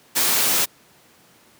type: noise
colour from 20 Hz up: white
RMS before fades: -19 dBFS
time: 0.15-0.66 s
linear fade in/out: 20 ms
effects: pink hiss -53 dBFS RMS until 1.59 s + high-pass 150 Hz 12 dB/octave